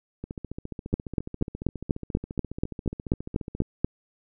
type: two click trains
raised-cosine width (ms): 3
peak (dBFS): -9 / -21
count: 13 / 50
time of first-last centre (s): 0.94-3.846 / 0.24-3.619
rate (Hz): 4.13 / 14.5
effects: none